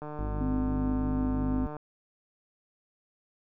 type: click train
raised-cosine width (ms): 1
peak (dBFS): -26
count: 263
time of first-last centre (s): 0.02-1.767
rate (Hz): 150
type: harmonic tone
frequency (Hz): 51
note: G#1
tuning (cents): -31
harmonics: 1 / 2 / 3 / 4 / 5 / 6 / 7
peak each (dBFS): -31 / -37 / -41 / -43 / -45 / -47 / -48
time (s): 0.19-1.67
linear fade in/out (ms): 0
type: tone with vibrato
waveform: sine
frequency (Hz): 258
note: C4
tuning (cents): -24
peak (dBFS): -28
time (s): 0.4-1.66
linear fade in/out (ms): 10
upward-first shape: sine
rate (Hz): 18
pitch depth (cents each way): 22
effects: none